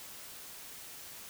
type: silence
effects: white hiss -48 dBFS RMS until 1.29 s